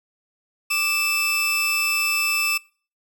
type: tone pair together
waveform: sawtooth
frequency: 1181.1 / 2637 Hz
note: D6 / E7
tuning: +9 / 0 cents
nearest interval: octave + major second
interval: 1391 cents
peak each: -26 / -17 dBFS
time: 0.7-2.58 s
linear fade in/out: 10 ms
effects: noise-tail reverb RT60 0.4 s tail -23 dB re dry